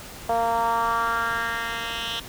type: tone with band-pass filter sweep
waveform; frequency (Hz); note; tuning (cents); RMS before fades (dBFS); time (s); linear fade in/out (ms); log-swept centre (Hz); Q
10% pulse; 230.7; A#3; -18; -25; 0.29-2.2; 5; 680 to 3200; 3
effects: pink hiss -40 dBFS RMS until 2.28 s